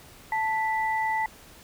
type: tone pair together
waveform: sine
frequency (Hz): 880 / 1975.5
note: A5 / B6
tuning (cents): 0 / 0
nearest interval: octave + major second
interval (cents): 1400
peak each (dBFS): -25 / -29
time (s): 0.32-1.26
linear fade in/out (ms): 2
effects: pink hiss -50 dBFS RMS until 1.63 s